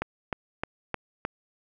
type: click train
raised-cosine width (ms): 0.5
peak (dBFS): -13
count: 5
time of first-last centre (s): 0.02-1.251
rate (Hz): 3.25
effects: none